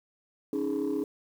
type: chord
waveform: sine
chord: C# suspended second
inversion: none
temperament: just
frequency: 277.2 / 311.8 / 415.8 Hz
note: C#4 / D#4 / G#4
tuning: 0 / +4 / +2 cents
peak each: -30 dBFS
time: 0.53-1.04 s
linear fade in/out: 2 ms
effects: tanh soft clip ceiling -23 dBFS + 9-bit